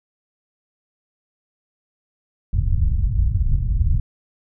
pink low-pass noise, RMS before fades -18 dBFS, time 2.53-4 s, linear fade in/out 5 ms, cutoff 110 Hz, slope 24 dB/octave, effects none

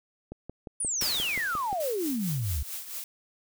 click train, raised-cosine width 2 ms, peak -25 dBFS, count 9, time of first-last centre 0.32-1.728 s, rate 5.68 Hz
sine exponential sweep, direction down, 9956 to 65.41 Hz, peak -27 dBFS, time 0.8-2.63 s, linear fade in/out 5 ms
white noise with exponential decay, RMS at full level -30 dBFS, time 1.01-2.58 s, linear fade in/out 2 ms, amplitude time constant 340 ms
blue noise with tremolo, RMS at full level -35 dBFS, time 1.8-3.04 s, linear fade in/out 2 ms, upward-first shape triangle, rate 4.5 Hz, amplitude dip 70%
effects none

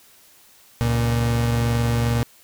35% pulse tone pair together, 70 / 117.73 Hz, C#2 / A#2, +18 / +18 cents, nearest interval major sixth, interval 900 cents, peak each -25 / -17 dBFS, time 0.81-2.23 s, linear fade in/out 0 ms, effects white hiss -52 dBFS RMS until 2.43 s

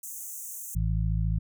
pink high-pass noise, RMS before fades -39 dBFS, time 0.03-0.75 s, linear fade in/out 5 ms, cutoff 6200 Hz, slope 96 dB/octave
harmonic tone, 54.1 Hz, A1, 29 cents flat, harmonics 1 / 2 / 3, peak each -26 / -29 / -31 dBFS, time 0.75-1.39 s, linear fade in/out 10 ms
effects none

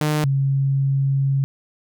sawtooth / sine tone pair in turn, 151.6 / 136.91 Hz, D#3 / C#3, -45 / -21 cents, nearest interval major second, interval 176 cents, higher first, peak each -14 / -16 dBFS, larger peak first, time 0.01-0.24 / 0.24-1.44 s, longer second, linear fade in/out 0 ms, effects none

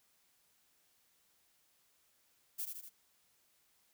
violet noise with echo, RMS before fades -39 dBFS, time 2.58-2.66 s, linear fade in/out 20 ms, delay 79 ms, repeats 3, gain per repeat -4 dB, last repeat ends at 2.897 s, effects white hiss -73 dBFS RMS until 3.93 s

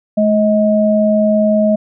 sine tone pair together, 213.9 / 631.6 Hz, A3 / D#5, -49 / +26 cents, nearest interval octave + perfect fifth, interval 1875 cents, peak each -12 dBFS, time 0.17-1.76 s, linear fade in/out 10 ms, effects none

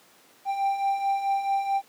triangle beating tone pair, 784 / 788.6 Hz, G5 / G5, 0 / +10 cents, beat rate 4.6 Hz, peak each -29 / -22 dBFS, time 0.45-1.82 s, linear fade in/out 50 ms, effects pink hiss -56 dBFS RMS until 1.88 s + high-pass 300 Hz 12 dB/octave

